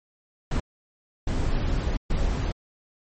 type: noise bursts at uneven times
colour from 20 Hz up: brown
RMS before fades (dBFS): -24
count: 3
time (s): 0.51-0.6 / 1.27-1.97 / 2.1-2.52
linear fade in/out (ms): 5
effects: MP3 32 kbps